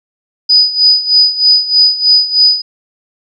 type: tone with tremolo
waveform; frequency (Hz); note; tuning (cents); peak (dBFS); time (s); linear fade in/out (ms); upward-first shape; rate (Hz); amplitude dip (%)
sine; 4971; D#8; -2; -3; 0.49-2.62; 10; sine; 3.2; 80
effects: none